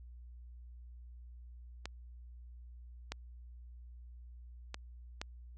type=clicks; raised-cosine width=0.2 ms; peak=-23 / -21 / -23 / -21 dBFS; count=4; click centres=1.856 / 3.12 / 4.744 / 5.215 s; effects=added 60 Hz sine -49 dBFS peak until 5.57 s + AAC 32 kbps